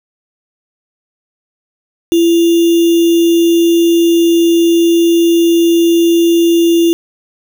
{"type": "tone with sample-and-hold", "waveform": "sine", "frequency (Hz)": 337.6, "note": "E4", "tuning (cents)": 41, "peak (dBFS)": -6, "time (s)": [2.12, 6.93], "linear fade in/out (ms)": 0, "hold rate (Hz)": 3150, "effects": []}